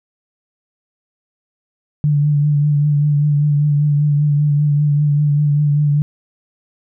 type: tone with vibrato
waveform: sine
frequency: 146.83 Hz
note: D3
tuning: in tune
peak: -11 dBFS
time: 2.04-6.02 s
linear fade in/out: 0 ms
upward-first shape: triangle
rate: 5.1 Hz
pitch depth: 37 cents each way
effects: none